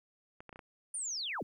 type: clicks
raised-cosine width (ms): 0.5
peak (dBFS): -33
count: 5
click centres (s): 0.405 / 0.493 / 0.528 / 0.559 / 0.592
type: linear sweep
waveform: sine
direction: down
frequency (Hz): 9490 to 78.3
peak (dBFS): -35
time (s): 0.94-1.43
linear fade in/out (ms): 5
effects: 12-bit